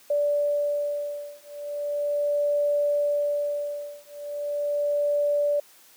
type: beating tone pair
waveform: sine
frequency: 582 / 582.38 Hz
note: D5 / D5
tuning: -16 / -15 cents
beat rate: 0.38 Hz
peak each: -26 dBFS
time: 0.1-5.6 s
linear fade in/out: 5 ms
effects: white hiss -54 dBFS RMS until 5.96 s + high-pass 200 Hz 12 dB/octave